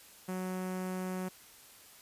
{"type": "tone with notch filter", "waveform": "sawtooth", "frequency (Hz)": 185, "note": "F#3", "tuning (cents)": 0, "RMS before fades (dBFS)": -37, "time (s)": [0.28, 1.29], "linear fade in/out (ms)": 10, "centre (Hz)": 3900, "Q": 0.77, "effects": ["white hiss -56 dBFS RMS until 2.01 s", "resampled to 32000 Hz"]}